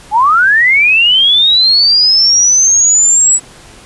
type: linear sweep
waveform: sine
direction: up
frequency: 805 to 7902 Hz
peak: -5 dBFS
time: 0.11-3.4 s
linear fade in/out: 50 ms
effects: pink hiss -37 dBFS RMS until 3.85 s + resampled to 24000 Hz